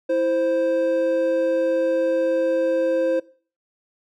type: tone pair together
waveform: triangle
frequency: 329.6 / 523.2 Hz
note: E4 / C5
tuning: 0 / 0 cents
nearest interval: minor sixth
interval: 800 cents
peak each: -23 / -17 dBFS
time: 0.09-3.2 s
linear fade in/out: 10 ms
effects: noise-tail reverb RT60 0.4 s tail -20 dB re dry